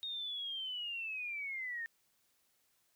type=linear sweep; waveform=sine; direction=down; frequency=3729 to 1803 Hz; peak=-38 dBFS; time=0.03-1.86 s; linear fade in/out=0 ms; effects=white hiss -75 dBFS RMS until 2.95 s